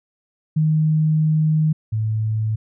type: tone pair in turn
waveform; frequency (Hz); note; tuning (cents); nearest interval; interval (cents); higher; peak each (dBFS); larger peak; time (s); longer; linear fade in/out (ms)
sine; 155.7 / 109.29; D#3 / A2; +2 / -11; tritone; 613; first; -14 / -18; first; 0.56-1.73 / 1.92-2.56; first; 10
effects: none